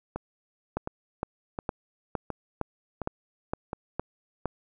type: two click trains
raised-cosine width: 1 ms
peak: -18 / -14 dBFS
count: 6 / 9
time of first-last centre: 0.16-3.731 / 0.77-4.457 s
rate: 1.4 / 2.17 Hz
effects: none